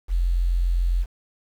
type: tone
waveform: sine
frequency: 43.65 Hz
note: F1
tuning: in tune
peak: -18 dBFS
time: 0.08-1.06 s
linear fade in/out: 50 ms
effects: 8-bit